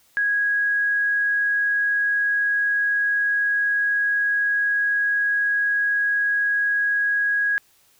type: tone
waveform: sine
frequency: 1654 Hz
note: G#6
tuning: 8 cents flat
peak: -18 dBFS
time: 0.17-7.58 s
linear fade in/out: 0 ms
effects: white hiss -59 dBFS RMS until 7.99 s